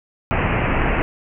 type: low-pass noise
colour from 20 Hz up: pink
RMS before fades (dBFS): -19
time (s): 0.31-1.02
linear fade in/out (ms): 0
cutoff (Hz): 2800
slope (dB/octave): 96
effects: none